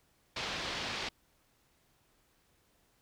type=low-pass noise; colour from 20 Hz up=white; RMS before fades=-38 dBFS; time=0.36-1.09 s; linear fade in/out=5 ms; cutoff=4500 Hz; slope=24 dB/octave; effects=pink hiss -71 dBFS RMS until 3.01 s